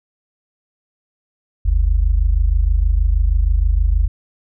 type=tone pair together; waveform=sine; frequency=46.27 / 72.6 Hz; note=F#1 / D2; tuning=+1 / -19 cents; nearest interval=minor sixth; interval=780 cents; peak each=-13 / -17 dBFS; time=1.65-4.08 s; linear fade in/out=10 ms; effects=none